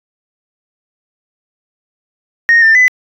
sine tone with pitch steps, 1858 / 1793 / 2005 Hz, A#6 / A6 / B6, -6 / +32 / +26 cents, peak -3 dBFS, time 2.49-2.88 s, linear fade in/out 0 ms, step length 130 ms, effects tanh soft clip ceiling -2 dBFS

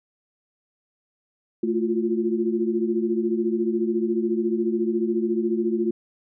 sine tone cluster, 220.5 / 342.4 / 356.5 Hz, A3 / F4 / F4, +4 / -34 / +36 cents, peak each -25 dBFS, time 1.63-5.91 s, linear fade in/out 5 ms, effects none

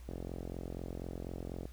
click train, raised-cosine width 2 ms, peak -28 dBFS, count 70, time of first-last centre 0.09-1.655 s, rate 44.1 Hz, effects added 60 Hz sine -47 dBFS peak until 1.72 s + pink hiss -62 dBFS RMS until 1.72 s

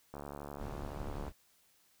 click train, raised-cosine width 1 ms, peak -30 dBFS, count 83, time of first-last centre 0.14-1.28 s, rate 71.9 Hz
brown noise, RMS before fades -43 dBFS, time 0.57-1.33 s, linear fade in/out 50 ms
effects white hiss -69 dBFS RMS until 2 s

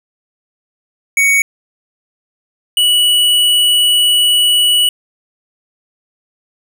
square tone pair in turn, 2235 / 2942 Hz, C#7 / F#7, +14 / -11 cents, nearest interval perfect fourth, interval 475 cents, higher second, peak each -9 dBFS, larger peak neither, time 1.17-1.42 / 2.77-4.89 s, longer second, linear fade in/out 2 ms, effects none

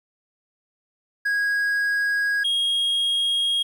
triangle tone pair in turn, 1648 / 3268 Hz, G#6 / G#7, -14 / -29 cents, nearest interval octave, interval 1185 cents, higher second, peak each -18 dBFS, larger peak neither, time 1.25-2.44 / 2.44-3.63 s, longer neither, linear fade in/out 10 ms, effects 9-bit

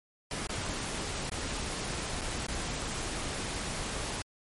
pink noise with dropouts, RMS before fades -35 dBFS, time 0.31-4.22 s, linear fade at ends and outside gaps 1 ms, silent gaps 0.47-0.493 / 1.296-1.318 / 2.211-2.216 / 2.467-2.484 s, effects MP3 48 kbps

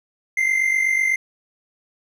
triangle tone pair together, 2045 / 2093 Hz, C7 / C7, -40 / 0 cents, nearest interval unison, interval 40 cents, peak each -22 / -16 dBFS, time 0.37-1.16 s, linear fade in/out 5 ms, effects none

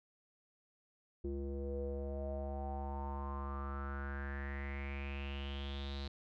square tone with low-pass filter sweep, 69.5 Hz, C#2, 5 cents sharp, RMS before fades -41 dBFS, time 1.24-6.08 s, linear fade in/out 5 ms, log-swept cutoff 370 to 4100 Hz, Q 7.4, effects none

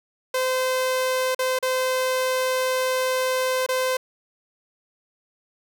sawtooth tone with dropouts, 515 Hz, C5, 28 cents flat, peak -17 dBFS, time 0.34-3.97 s, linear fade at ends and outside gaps 5 ms, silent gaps 1.348-1.39 / 1.589-1.626 / 3.664-3.688 s, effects none

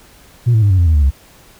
sine tone with pitch steps, 119.5 / 110.22 / 101.65 / 93.76 / 86.47 / 79.76 / 73.56 / 67.85 Hz, A#2 / A2 / G#2 / F#2 / F2 / D#2 / D2 / C#2, +43 / +3 / -37 / +23 / -17 / +43 / +3 / -36 cents, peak -6 dBFS, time 0.46-1.108 s, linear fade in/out 20 ms, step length 81 ms, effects tanh soft clip ceiling -6 dBFS + pink hiss -45 dBFS RMS until 1.59 s

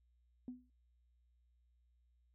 sine tone with exponential decay, 250 Hz, B3, 21 cents sharp, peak -39 dBFS, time 0.48-0.7 s, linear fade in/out 1 ms, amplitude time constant 46 ms, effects tanh soft clip ceiling -36 dBFS + added 60 Hz sine -70 dBFS peak until 2.34 s

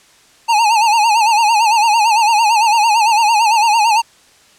square tone with vibrato, 880 Hz, A5, in tune, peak -10 dBFS, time 0.48-4.02 s, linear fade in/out 20 ms, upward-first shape sine, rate 8.9 Hz, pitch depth 110 cents each way, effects white hiss -48 dBFS RMS until 4.58 s + low-pass 8000 Hz 12 dB/octave

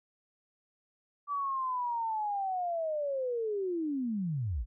sine linear sweep, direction down, 1163 to 42.74 Hz, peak -30 dBFS, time 1.27-4.66 s, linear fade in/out 50 ms, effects none

